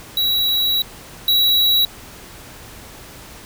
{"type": "tone pair in turn", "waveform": "square", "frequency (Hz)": [3894, 3894], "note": ["B7", "B7"], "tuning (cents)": [-25, -25], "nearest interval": "unison", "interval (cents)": 0, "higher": "neither", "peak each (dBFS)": [-16, -13], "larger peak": "second", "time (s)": [[0.17, 0.82], [1.28, 1.85]], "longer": "first", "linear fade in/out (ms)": 2, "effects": ["pink hiss -39 dBFS RMS until 3.45 s"]}